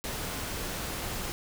pink noise, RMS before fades -35 dBFS, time 0.04-1.32 s, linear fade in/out 0 ms, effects none

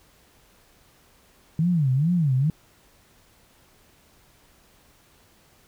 sine tone with vibrato, 151.5 Hz, D#3, 46 cents flat, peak -18 dBFS, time 1.59-2.5 s, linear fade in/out 2 ms, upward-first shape sine, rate 2.3 Hz, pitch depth 290 cents each way, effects pink hiss -58 dBFS RMS until 5.67 s

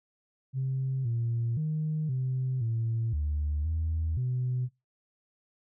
sine tone with pitch steps, 132.4 / 116.8 / 155 / 129.4 / 114 / 74.3 / 80.3 / 125.9 Hz, C3 / A#2 / D#3 / C3 / A#2 / D2 / E2 / B2, +21 / +4 / -6 / -19 / -38 / +21 / -45 / +34 cents, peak -26 dBFS, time 0.53-4.69 s, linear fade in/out 50 ms, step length 520 ms, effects noise-tail reverb RT60 0.2 s tail -18 dB re dry + tanh soft clip ceiling -23 dBFS

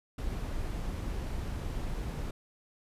brown noise, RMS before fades -35 dBFS, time 0.18-2.31 s, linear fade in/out 5 ms, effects resampled to 32000 Hz

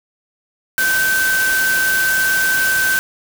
sine tone in noise, 1542 Hz, G6, 29 cents flat, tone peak -14 dBFS, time 0.78-2.99 s, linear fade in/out 0 ms, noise white, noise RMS -22 dBFS, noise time 0.78-2.99 s, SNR +5 dB, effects none

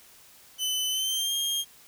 sawtooth tone with pitch glide, 3025 to 3223 Hz, F#7 to G7, +38 to +47 cents, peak -23 dBFS, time 0.58-1.65 s, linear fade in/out 50 ms, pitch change +109 cents, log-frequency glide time 0.9-1.34 s, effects white hiss -54 dBFS RMS until 1.87 s

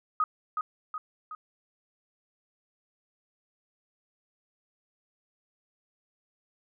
sine tone with echo, 1254 Hz, D#6, 13 cents sharp, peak -22 dBFS, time 0.2-0.24 s, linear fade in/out 2 ms, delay 370 ms, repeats 3, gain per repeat -5 dB, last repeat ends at 1.35 s, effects none

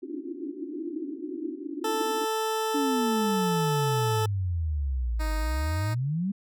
white band-pass noise, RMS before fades -35 dBFS, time 0.02-2.25 s, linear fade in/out 10 ms, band 270 to 360 Hz, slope 96 dB/octave
20% pulse tone with pitch glide, 440 to 437.2 Hz, A4 to A4, 0 to -11 cents, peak -21 dBFS, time 1.84-4.26 s, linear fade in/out 5 ms, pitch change -11 cents, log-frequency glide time 2.93-3.73 s
sine exponential two-way sweep, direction down then up, 293.7 to 49.32 to 204.8 Hz, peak -25 dBFS, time 2.74-6.32 s, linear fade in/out 10 ms, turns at 5.36 s
10% pulse tone, 311.1 Hz, D#4, in tune, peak -25 dBFS, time 5.19-5.95 s, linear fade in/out 20 ms
effects none

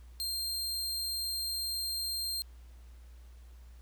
sawtooth tone, 4186 Hz, C8, in tune, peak -30 dBFS, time 0.2-2.42 s, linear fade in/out 0 ms, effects added 60 Hz sine -49 dBFS peak until 3.81 s + pink hiss -66 dBFS RMS until 3.81 s

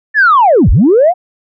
sine linear two-way sweep, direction down then up, 1800 to 30.34 to 751 Hz, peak -3 dBFS, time 0.14-1.14 s, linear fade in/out 50 ms, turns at 0.7 s, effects tanh soft clip ceiling 0 dBFS

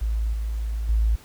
sine tone with level steps, 55 Hz, A1, in tune, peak -21 / -24 / -17 dBFS, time 0.01-1.16 s, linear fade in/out 10 ms, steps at 0.33 / 0.89 s, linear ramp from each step 2 ms, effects pink hiss -50 dBFS RMS until 1.24 s

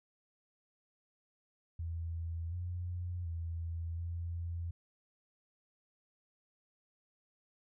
sine tone with pitch steps, 83.2 / 88.5 / 83.4 / 85.1 Hz, E2 / F2 / E2 / F2, +17 / +23 / +21 / -44 cents, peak -36 dBFS, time 1.79-4.71 s, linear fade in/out 5 ms, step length 730 ms, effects none

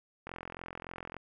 click train, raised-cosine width 0.5 ms, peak -26 dBFS, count 40, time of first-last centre 0.27-1.167 s, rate 43.5 Hz, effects none

